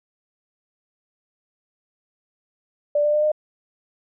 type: tone with pitch steps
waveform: sine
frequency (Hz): 587.3 / 594.5 / 601.7 / 609.1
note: D5 / D5 / D5 / D#5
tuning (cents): 0 / +21 / +42 / -37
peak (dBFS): -16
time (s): 2.95-3.318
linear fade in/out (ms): 5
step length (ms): 92
effects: none